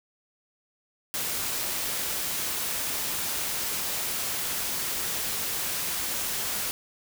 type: noise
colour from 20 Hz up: white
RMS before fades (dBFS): -30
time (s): 1.14-6.71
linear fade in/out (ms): 0
effects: none